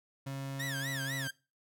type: tone with pitch glide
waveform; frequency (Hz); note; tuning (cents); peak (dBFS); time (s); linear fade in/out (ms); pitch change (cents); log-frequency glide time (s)
35% pulse; 136.5 to 135.4; C#3 to C#3; -26 to -40; -35; 0.26-1.28; 10; -14; 0.81-0.99
type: tone with vibrato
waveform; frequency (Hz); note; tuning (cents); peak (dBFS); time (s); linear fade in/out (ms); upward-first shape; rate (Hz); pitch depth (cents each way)
sawtooth; 1760; A6; 0; -33; 0.59-1.31; 10; sine; 4; 200
effects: noise-tail reverb RT60 0.3 s tail -21 dB re dry